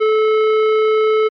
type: tone with hard clipping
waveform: sine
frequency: 434.2 Hz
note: A4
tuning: 23 cents flat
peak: -13 dBFS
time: 0-1.29 s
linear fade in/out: 20 ms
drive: 14 dB
effects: low-pass 3000 Hz 12 dB/octave + MP3 48 kbps